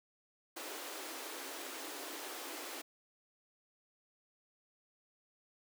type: high-pass noise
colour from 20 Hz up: pink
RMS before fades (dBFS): -45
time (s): 0.56-2.82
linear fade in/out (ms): 10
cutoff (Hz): 270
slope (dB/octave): 96
effects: none